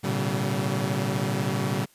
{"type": "tone cluster", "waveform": "sawtooth", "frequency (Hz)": [112.6, 125, 140.9, 191.4], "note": ["A2", "B2", "C#3", "G3"], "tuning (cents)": [40, 21, 29, -41], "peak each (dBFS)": [-27, -28, -25, -25], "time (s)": [0.03, 1.86], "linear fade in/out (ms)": 20, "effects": ["white hiss -59 dBFS RMS until 1.94 s", "resampled to 32000 Hz"]}